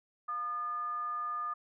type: tone with frequency modulation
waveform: sine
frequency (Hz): 1216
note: D#6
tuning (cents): -40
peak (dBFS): -33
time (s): 0.28-1.54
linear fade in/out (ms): 10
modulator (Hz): 511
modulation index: 0.22
effects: none